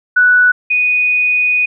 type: tone pair in turn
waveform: sine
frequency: 1480 / 2480 Hz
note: F#6 / D#7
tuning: 0 / -6 cents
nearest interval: major sixth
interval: 894 cents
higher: second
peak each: -6 / -10 dBFS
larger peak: first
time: 0.16-0.52 / 0.7-1.66 s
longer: second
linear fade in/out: 10 ms
effects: none